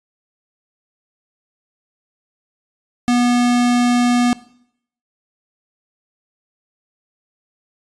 square tone, 243.3 Hz, B3, 26 cents flat, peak -13 dBFS, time 3.08-4.33 s, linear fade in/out 0 ms, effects noise-tail reverb RT60 0.7 s tail -20 dB re dry + resampled to 22050 Hz

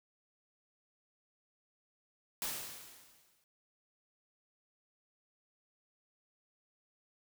white noise with exponential decay, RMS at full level -36 dBFS, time 2.42-3.44 s, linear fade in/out 1 ms, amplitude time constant 220 ms, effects none

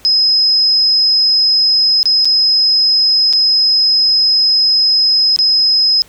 sine tone with dropouts, 5090 Hz, D#8, 39 cents sharp, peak -8 dBFS, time 0.05-6.02 s, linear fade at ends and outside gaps 0 ms, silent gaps 2.03-2.056 / 2.247-2.254 / 3.328-3.334 / 5.362-5.389 s, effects pink hiss -44 dBFS RMS until 6.08 s

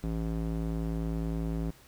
square tone with band-pass filter, 55 Hz, A1, in tune, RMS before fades -32 dBFS, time 0.03-1.71 s, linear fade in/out 10 ms, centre 210 Hz, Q 0.97, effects pink hiss -57 dBFS RMS until 1.87 s

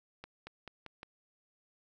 accelerating click train, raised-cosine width 0.3 ms, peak -29 dBFS, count 5, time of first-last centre 0.24-1.031 s, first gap 230 ms, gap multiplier 0.9, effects none

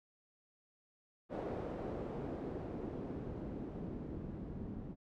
white noise with low-pass filter sweep, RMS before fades -43 dBFS, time 1.29-4.96 s, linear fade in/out 50 ms, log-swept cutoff 520 to 220 Hz, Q 1.2, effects none

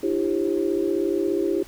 sine tone cluster, 305.1 / 340.1 / 396.7 / 538 Hz, D#4 / F4 / G4 / C5, -34 / -46 / +21 / +48 cents, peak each -28 / -24 / -24 / -32 dBFS, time 0.03-1.63 s, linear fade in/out 5 ms, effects pink hiss -47 dBFS RMS until 1.67 s

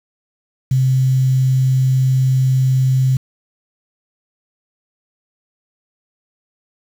sine tone with quantisation, 130.81 Hz, C3, in tune, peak -11 dBFS, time 0.71-3.17 s, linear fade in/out 5 ms, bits 6, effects none

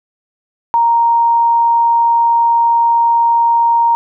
sine tone, 932.3 Hz, A#5, in tune, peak -8 dBFS, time 0.74-3.95 s, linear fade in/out 0 ms, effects none

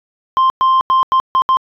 sine tone bursts at uneven times, 1050 Hz, C6, 6 cents sharp, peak -6 dBFS, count 6, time 0.37-0.5 / 0.61-0.81 / 0.9-1.03 / 1.12-1.2 / 1.35-1.42 / 1.49-1.57 s, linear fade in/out 0 ms, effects tanh soft clip ceiling -8 dBFS

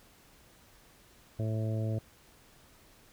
harmonic tone, 110 Hz, A2, in tune, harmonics 1 / 2 / 3 / 4 / 5 / 6, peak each -30 / -40 / -42 / -45 / -43 / -45 dBFS, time 1.39-1.99 s, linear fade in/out 5 ms, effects pink hiss -60 dBFS RMS until 3.12 s

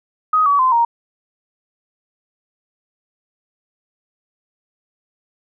sine tone with pitch steps, 1255 / 1137.6 / 1031.2 / 934.8 Hz, D#6 / C#6 / C6 / A#5, +15 / +45 / -26 / +5 cents, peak -11 dBFS, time 0.33-0.85 s, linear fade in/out 5 ms, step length 130 ms, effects none

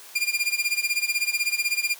sawtooth tone with tremolo, 2404 Hz, D7, 40 cents sharp, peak -16 dBFS, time 0.15-1.95 s, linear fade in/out 10 ms, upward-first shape sine, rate 16 Hz, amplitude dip 85%, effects white hiss -45 dBFS RMS until 1.99 s + high-pass 400 Hz 12 dB/octave

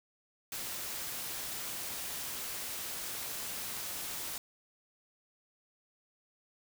white noise with amplitude modulation, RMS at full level -38 dBFS, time 0.52-4.38 s, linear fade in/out 2 ms, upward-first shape sine, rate 232 Hz, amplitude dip 35%, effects none

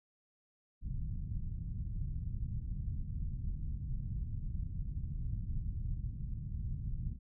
pink low-pass noise, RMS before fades -38 dBFS, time 0.81-7.19 s, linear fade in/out 50 ms, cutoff 150 Hz, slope 24 dB/octave, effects none

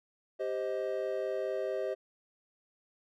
triangle chord, C minor, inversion second, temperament just, 392.4 / 523.3 / 627.9 Hz, G4 / C5 / Eb5, +2 / 0 / +16 cents, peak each -34 dBFS, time 0.39-1.95 s, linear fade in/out 20 ms, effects none

